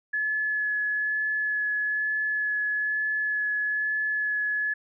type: tone with vibrato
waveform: sine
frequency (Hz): 1708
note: G#6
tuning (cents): +48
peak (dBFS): -24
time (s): 0.13-4.74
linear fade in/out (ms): 10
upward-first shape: sine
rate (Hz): 1.1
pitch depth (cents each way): 10
effects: none